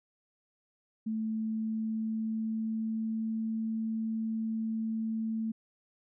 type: tone with pitch glide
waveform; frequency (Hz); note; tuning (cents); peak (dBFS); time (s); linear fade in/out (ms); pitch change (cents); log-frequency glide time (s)
sine; 220 to 222.4; A3 to A3; 0 to +19; -30; 1.06-5.52; 10; +19; 1.31-3.51
effects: none